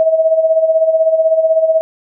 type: tone with tremolo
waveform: sine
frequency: 643 Hz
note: E5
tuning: 43 cents flat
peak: -6 dBFS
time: 0-1.81 s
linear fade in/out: 0 ms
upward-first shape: sine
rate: 16 Hz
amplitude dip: 65%
effects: none